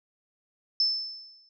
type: tone with exponential decay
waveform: sine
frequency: 5274 Hz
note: E8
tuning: in tune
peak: -19 dBFS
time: 0.8-1.49 s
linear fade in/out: 2 ms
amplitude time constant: 150 ms
effects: none